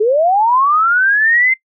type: linear sweep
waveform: sine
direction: up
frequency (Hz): 405.6 to 2095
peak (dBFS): -9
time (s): 0-1.54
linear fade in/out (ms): 10
effects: noise-tail reverb RT60 0.1 s tail -21 dB re dry